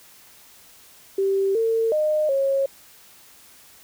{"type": "tone with pitch steps", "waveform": "sine", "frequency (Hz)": [390, 452.1, 612, 546], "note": ["G4", "A4", "D#5", "C#5"], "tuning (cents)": [-9, 47, -29, -26], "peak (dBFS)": -18, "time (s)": [1.18, 2.66], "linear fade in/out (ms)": 5, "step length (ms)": 370, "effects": ["white hiss -50 dBFS RMS until 3.83 s"]}